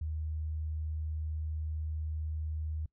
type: tone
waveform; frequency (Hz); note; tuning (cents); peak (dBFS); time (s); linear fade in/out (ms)
sine; 77.78; D#2; 0; -33; 0.01-2.86; 5
effects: noise-tail reverb RT60 0.1 s tail -24 dB re dry